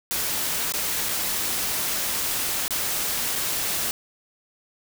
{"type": "noise with dropouts", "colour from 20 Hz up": "white", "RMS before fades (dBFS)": -26, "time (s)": [0.11, 3.91], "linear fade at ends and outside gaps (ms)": 0, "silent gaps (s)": [[0.722, 0.738], [1.087, 1.091], [2.68, 2.707], [3.354, 3.358]], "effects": []}